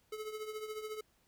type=tone with tremolo; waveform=square; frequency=430.6 Hz; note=A4; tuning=37 cents flat; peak=-38 dBFS; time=0.12-1.01 s; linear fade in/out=5 ms; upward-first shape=triangle; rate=14 Hz; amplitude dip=70%; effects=pink hiss -72 dBFS RMS until 1.27 s